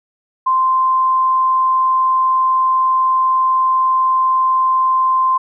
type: tone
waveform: sine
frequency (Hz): 1042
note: C6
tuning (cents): -7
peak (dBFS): -11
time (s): 0.46-5.38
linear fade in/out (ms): 10
effects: none